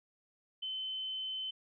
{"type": "tone", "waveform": "sine", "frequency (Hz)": 3060, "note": "G7", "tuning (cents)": -42, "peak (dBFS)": -36, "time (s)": [0.62, 1.51], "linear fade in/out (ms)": 10, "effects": []}